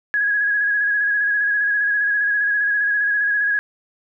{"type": "tone with vibrato", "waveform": "sine", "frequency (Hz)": 1662, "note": "G#6", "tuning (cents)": 1, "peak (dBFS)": -16, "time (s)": [0.14, 3.59], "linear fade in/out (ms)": 0, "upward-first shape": "square", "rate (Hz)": 15, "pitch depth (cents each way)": 26, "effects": []}